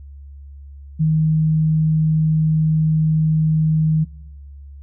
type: tone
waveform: sine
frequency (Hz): 157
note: D#3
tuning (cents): +16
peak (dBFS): -13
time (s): 0.99-4.05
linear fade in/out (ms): 20
effects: noise-tail reverb RT60 1.0 s tail -23 dB re dry + added 70 Hz sine -35 dBFS peak until 4.82 s

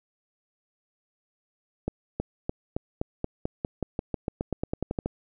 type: accelerating click train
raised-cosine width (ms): 2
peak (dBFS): -14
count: 20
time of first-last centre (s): 1.88-5.06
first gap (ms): 320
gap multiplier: 0.92
effects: none

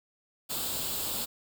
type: noise with comb filter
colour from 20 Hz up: white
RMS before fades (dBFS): -33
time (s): 0.49-1.26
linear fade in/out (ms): 20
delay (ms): 0.25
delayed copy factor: +0.65
effects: none

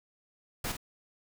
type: noise with echo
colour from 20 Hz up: pink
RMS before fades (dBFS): -34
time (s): 0.64-0.72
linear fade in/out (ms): 5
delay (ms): 48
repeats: 1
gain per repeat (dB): -6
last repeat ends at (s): 0.768
effects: none

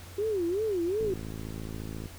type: tone with vibrato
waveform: sine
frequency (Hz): 386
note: G4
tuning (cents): -27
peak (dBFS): -26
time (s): 0.18-1.14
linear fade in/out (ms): 5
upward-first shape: sine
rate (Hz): 2.7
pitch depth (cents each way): 240
type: click train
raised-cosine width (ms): 3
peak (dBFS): -26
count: 58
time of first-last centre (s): 1.01-2.058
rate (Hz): 54.4
effects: added 89 Hz sine -46 dBFS peak until 2.18 s + pink hiss -49 dBFS RMS until 2.18 s

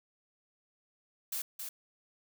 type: noise with echo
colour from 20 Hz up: blue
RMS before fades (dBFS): -36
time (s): 1.32-1.42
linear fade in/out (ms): 5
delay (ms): 270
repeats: 1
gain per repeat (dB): -5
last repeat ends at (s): 1.69
effects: none

